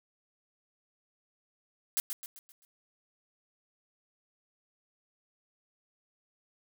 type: noise with echo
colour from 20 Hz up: blue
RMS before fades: -29 dBFS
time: 1.97-2 s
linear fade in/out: 0 ms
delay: 130 ms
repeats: 5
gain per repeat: -7 dB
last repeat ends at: 2.65 s
effects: none